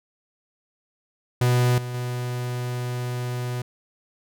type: tone with level steps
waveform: 45% pulse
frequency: 123.47 Hz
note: B2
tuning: in tune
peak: -17 / -29 / -26 dBFS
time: 1.41-3.62 s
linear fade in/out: 5 ms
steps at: 1.78 / 1.94 s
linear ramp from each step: 2 ms
effects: none